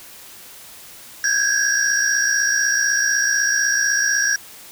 triangle tone cluster, 1538 / 1606 / 1662 / 5660 Hz, G6 / G6 / G#6 / F8, -33 / +41 / +1 / +22 cents, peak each -25 / -22 / -18 / -19 dBFS, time 1.24-4.36 s, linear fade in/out 2 ms, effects white hiss -41 dBFS RMS until 4.71 s

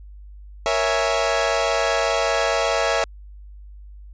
sawtooth chord, A# half-diminished seventh, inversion none, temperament equal, 466.2 / 554.4 / 659.3 / 830.6 Hz, A#4 / C#5 / E5 / G#5, 0 / 0 / 0 / 0 cents, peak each -22 / -20 / -18 / -23 dBFS, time 0.66-3.04 s, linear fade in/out 0 ms, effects added 50 Hz sine -38 dBFS peak until 4.13 s + resampled to 16000 Hz

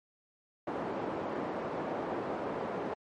pink band-pass noise, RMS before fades -36 dBFS, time 0.67-2.94 s, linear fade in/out 5 ms, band 290 to 880 Hz, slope 12 dB/octave, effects MP3 48 kbps

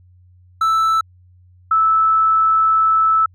triangle / sine tone pair in turn, 1318.5 / 1310.9 Hz, E6 / E6, 0 / -10 cents, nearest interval unison, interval 10 cents, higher first, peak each -11 dBFS, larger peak neither, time 0.61-1.01 / 1.71-3.26 s, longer second, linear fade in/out 5 ms, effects added 90 Hz sine -46 dBFS peak until 3.34 s

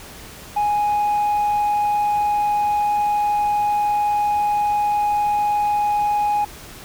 sine tone, 830.6 Hz, G#5, in tune, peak -14 dBFS, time 0.56-6.45 s, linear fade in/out 10 ms, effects tanh soft clip ceiling -15 dBFS + pink hiss -39 dBFS RMS until 6.84 s

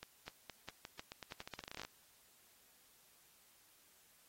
accelerating click train, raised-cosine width 0.2 ms, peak -28 dBFS, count 22, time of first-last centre 0.03-1.85 s, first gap 250 ms, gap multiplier 0.87, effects white hiss -68 dBFS RMS until 4.28 s + AAC 48 kbps

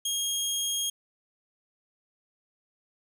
20% pulse tone, 3257 Hz, G#7, 34 cents flat, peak -22 dBFS, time 0.05-0.9 s, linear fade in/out 5 ms, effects none

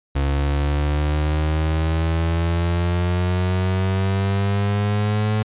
35% pulse exponential sweep, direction up, 69.3 to 107.9 Hz, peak -16 dBFS, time 0.15-5.43 s, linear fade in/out 10 ms, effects resampled to 8000 Hz

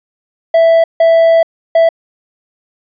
triangle tone bursts at uneven times, 660 Hz, E5, 2 cents sharp, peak -3 dBFS, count 3, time 0.54-0.84 / 1-1.43 / 1.75-1.89 s, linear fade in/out 5 ms, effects resampled to 11025 Hz

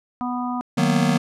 harmonic tone, 246.9 Hz, B3, in tune, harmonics 1 / 3 / 4 / 5, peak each -25 / -30 / -31 / -32 dBFS, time 0.21-0.61 s, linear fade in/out 0 ms
square chord, B major seventh, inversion first, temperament just, 154.34 / 185.21 / 231.5 / 246.9 Hz, D#3 / F#3 / A#3 / B3, -14 / +2 / -12 / 0 cents, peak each -23 dBFS, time 0.77-1.18 s, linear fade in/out 10 ms
effects low-pass 9000 Hz 12 dB/octave

